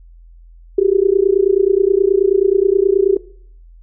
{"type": "tone with amplitude modulation", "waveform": "sine", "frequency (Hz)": 390.5, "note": "G4", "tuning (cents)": -7, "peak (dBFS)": -6, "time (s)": [0.78, 3.17], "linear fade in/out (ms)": 5, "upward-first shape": "sine", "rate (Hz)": 29.4, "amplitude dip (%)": 100, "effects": ["noise-tail reverb RT60 0.6 s tail -20 dB re dry", "added 42 Hz sine -39 dBFS peak until 3.82 s"]}